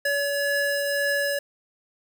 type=tone pair together; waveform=square; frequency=568 / 1702.1 Hz; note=C#5 / G#6; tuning=+42 / +42 cents; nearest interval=octave + perfect fifth; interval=1900 cents; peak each=-26 dBFS; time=0.05-1.39 s; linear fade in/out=5 ms; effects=none